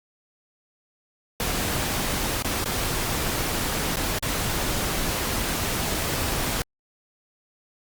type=noise with dropouts; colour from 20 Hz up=pink; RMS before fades=-26 dBFS; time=1.4-6.62 s; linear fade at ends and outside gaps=1 ms; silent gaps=2.424-2.446 / 2.643-2.658 / 3.959-3.969 / 4.187-4.226 s; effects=Opus 48 kbps